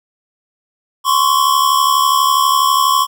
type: tone pair together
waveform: square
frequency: 1044 / 1116.2 Hz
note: C6 / C#6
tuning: -4 / +12 cents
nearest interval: minor second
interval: 116 cents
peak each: -14 dBFS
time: 1.04-3.07 s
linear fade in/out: 50 ms
effects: none